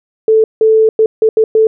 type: tone bursts at uneven times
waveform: sine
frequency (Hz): 440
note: A4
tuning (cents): 0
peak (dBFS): -5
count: 6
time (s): 0.28-0.44 / 0.61-0.89 / 0.99-1.06 / 1.22-1.29 / 1.37-1.44 / 1.55-1.67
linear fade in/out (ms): 2
effects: none